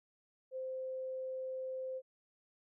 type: tone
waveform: sine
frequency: 520 Hz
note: C5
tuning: 11 cents flat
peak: -38 dBFS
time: 0.51-2.02 s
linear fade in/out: 50 ms
effects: none